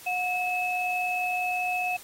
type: tone pair together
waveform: sine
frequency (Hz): 727 / 2591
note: F#5 / E7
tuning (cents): -31 / -30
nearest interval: octave + minor seventh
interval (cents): 2201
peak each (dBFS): -28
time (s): 0.06-1.97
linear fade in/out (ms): 10
effects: white hiss -47 dBFS RMS until 2.03 s + AAC 48 kbps